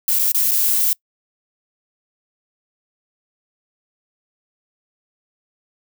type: noise with dropouts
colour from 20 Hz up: violet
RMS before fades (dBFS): -17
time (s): 0.08-0.93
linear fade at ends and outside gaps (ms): 1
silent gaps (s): 0.189-0.194 / 0.318-0.346 / 0.512-0.516
effects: noise-tail reverb RT60 0.1 s tail -25 dB re dry